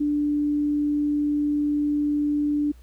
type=tone; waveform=sine; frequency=293.7 Hz; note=D4; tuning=in tune; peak=-20 dBFS; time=0-2.72 s; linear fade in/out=10 ms; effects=added 60 Hz sine -45 dBFS peak until 2.82 s + pink hiss -61 dBFS RMS until 2.82 s